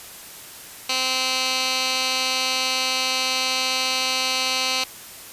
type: tone with band-pass filter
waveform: 15% pulse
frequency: 259.1 Hz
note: C4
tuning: 17 cents flat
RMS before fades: -23 dBFS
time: 0.89-4.84 s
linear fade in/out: 5 ms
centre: 4000 Hz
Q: 1.7
effects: white hiss -40 dBFS RMS until 5.32 s + resampled to 32000 Hz